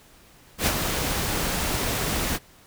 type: noise with ADSR envelope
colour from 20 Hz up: pink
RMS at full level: -20 dBFS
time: 0.58-2.39 s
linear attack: 86 ms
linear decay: 47 ms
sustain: -6 dB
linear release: 43 ms
effects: pink hiss -53 dBFS RMS until 2.66 s